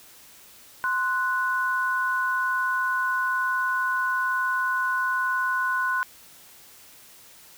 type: tone pair together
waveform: sine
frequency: 1041.1 / 1480 Hz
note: C6 / F#6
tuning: -9 / 0 cents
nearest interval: tritone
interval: 609 cents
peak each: -26 / -24 dBFS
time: 0.84-6.03 s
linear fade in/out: 0 ms
effects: white hiss -50 dBFS RMS until 7.57 s